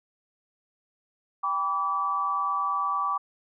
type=tone cluster; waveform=sine; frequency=791 / 984 / 1153 Hz; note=G5 / B5 / D6; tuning=+15 / -7 / -32 cents; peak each=-34 / -33 / -25 dBFS; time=1.43-3.18 s; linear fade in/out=10 ms; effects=none